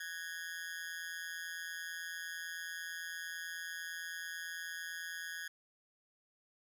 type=tone with amplitude modulation; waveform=40% pulse; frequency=1661.2 Hz; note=G#6; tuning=in tune; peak=-36 dBFS; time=0-5.48 s; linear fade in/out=5 ms; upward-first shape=sine; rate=169 Hz; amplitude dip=100%; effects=none